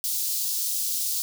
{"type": "high-pass noise", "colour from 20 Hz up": "white", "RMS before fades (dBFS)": -27, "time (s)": [0.04, 1.22], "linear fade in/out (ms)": 0, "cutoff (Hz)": 4100, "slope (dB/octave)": 24, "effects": []}